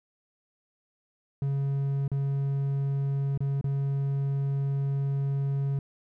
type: tone with dropouts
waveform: triangle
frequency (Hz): 138.59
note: C#3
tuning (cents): 0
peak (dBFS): -23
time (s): 1.42-5.79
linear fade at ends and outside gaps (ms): 2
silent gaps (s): 2.079-2.116 / 3.376-3.405 / 3.612-3.642
effects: none